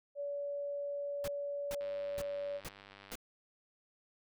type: tone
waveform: sine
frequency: 571 Hz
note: D5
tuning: 49 cents flat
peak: -36 dBFS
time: 0.15-2.61 s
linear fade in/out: 50 ms
type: noise bursts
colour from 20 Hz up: pink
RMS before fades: -43 dBFS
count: 5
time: 1.24-3.155 s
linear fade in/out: 2 ms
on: 39 ms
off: 430 ms
type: click train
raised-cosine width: 0.3 ms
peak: -37 dBFS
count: 131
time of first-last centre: 1.81-3.122 s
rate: 99.1 Hz
effects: none